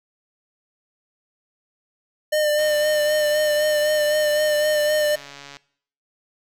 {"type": "tone with vibrato", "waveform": "square", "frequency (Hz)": 603, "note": "D5", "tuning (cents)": 46, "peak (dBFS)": -18, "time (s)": [2.32, 5.16], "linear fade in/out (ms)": 10, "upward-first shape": "sine", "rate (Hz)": 3.9, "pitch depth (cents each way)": 25}
{"type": "click train", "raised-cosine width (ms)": 0.2, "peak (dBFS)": -22, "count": 421, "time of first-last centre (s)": [2.59, 5.569], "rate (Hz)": 141}
{"effects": ["noise-tail reverb RT60 0.6 s tail -20 dB re dry"]}